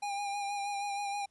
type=tone with vibrato; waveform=square; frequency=808 Hz; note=G#5; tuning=48 cents flat; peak=-34 dBFS; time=0.02-1.26 s; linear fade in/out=10 ms; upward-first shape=sine; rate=6.3 Hz; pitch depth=27 cents each way; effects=pink hiss -75 dBFS RMS until 1.3 s + resampled to 24000 Hz